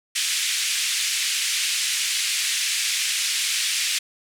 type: band-pass noise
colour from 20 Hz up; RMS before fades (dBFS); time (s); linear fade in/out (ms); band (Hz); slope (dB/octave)
pink; -24; 0.15-3.99; 10; 2200 to 10000; 24
effects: none